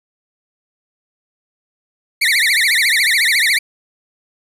30% pulse tone with vibrato, 2035 Hz, C7, 49 cents flat, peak -9 dBFS, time 2.21-3.59 s, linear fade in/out 10 ms, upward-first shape triangle, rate 14 Hz, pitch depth 270 cents each way, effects resampled to 32000 Hz + 8-bit

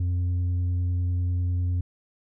sine tone with tanh clipping, 89 Hz, F2, 33 cents sharp, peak -23 dBFS, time 0-1.81 s, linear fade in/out 5 ms, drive 3 dB, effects none

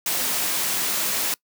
white noise, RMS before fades -24 dBFS, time 0.06-1.34 s, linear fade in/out 2 ms, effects noise-tail reverb RT60 0.1 s tail -24 dB re dry + high-pass 150 Hz 12 dB/octave

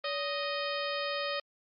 harmonic tone with a mistuned harmonic, 622.3 Hz, D#5, in tune, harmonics 1 / 2 / 3 / 4 / 5 / 6 / 7 / 8, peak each -35 / -38 / -40 / -41 / -42 / -43 / -43 / -44 dBFS, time 0.04-1.4 s, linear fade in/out 5 ms, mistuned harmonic 1, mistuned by -150 cents, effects Opus 32 kbps

